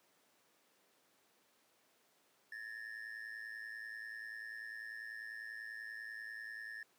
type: ring-modulated tone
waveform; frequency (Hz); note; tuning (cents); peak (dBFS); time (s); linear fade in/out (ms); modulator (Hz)
triangle; 1768; A6; +8; -40; 2.52-6.83; 2; 55.1
effects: pink hiss -72 dBFS RMS until 6.98 s + high-pass 300 Hz 12 dB/octave